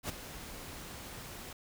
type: noise with ADSR envelope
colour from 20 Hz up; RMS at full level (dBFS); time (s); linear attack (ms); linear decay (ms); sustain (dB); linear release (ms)
pink; -35; 0.03-1.53; 62; 12; -11; 4
effects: none